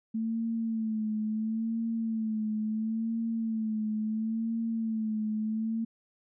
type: tone with vibrato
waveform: sine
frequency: 221.4 Hz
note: A3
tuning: 11 cents sharp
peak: -28 dBFS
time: 0.14-5.85 s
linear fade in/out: 10 ms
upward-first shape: sine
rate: 0.73 Hz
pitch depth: 52 cents each way
effects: none